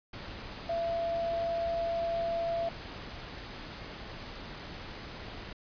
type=tone in noise; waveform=sine; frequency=674 Hz; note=E5; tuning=38 cents sharp; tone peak=-29 dBFS; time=0.69-2.69 s; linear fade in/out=5 ms; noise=pink; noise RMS=-43 dBFS; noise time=0.13-5.53 s; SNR=+11 dB; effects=resampled to 11025 Hz